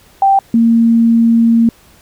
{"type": "tone pair in turn", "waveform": "sine", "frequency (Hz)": [783, 230.2], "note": ["G5", "A#3"], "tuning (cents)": [-2, -22], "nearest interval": "octave + major sixth", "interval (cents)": 2120, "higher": "first", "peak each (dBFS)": -6, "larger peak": "neither", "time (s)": [[0.22, 0.39], [0.54, 1.69]], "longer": "second", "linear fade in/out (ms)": 2, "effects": ["pink hiss -46 dBFS RMS until 2.01 s"]}